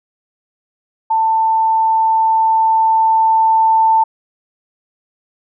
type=tone with level ramp; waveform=sine; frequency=890 Hz; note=A5; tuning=20 cents sharp; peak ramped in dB=-11 to -8 dBFS; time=1.1-4.04 s; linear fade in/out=10 ms; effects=none